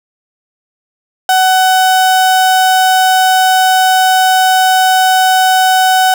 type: tone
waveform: 35% pulse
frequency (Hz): 750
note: F#5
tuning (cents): +23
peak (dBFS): -5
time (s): 1.29-6.14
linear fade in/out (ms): 2
effects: none